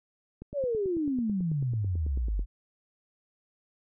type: click train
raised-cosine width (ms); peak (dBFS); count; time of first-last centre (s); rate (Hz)
3; -28; 19; 0.42-2.394; 9.12
type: exponential sweep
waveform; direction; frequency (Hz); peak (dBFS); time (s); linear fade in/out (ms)
sine; down; 599 to 43.32; -26; 0.53-2.46; 50
effects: none